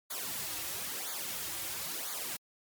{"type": "noise with flanger", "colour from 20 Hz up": "white", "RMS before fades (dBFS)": -38, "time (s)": [0.1, 2.37], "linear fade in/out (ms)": 10, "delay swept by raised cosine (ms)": [0.36, 4.76], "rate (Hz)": 1, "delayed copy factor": -0.85, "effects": ["MP3 96 kbps"]}